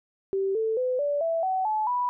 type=tone with pitch steps; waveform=sine; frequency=388.2 / 443.4 / 506.3 / 578.3 / 660.5 / 754.3 / 861.5 / 983.9 Hz; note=G4 / A4 / B4 / D5 / E5 / F#5 / A5 / B5; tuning=-17 / +13 / +43 / -27 / +3 / +33 / -37 / -7 cents; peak=-23 dBFS; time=0.33-2.09 s; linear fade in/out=0 ms; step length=220 ms; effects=none